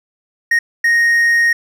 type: tone bursts at uneven times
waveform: triangle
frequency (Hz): 1864.7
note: A#6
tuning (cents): 0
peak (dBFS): -8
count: 2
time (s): 0.51-0.59 / 0.84-1.53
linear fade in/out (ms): 5
effects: none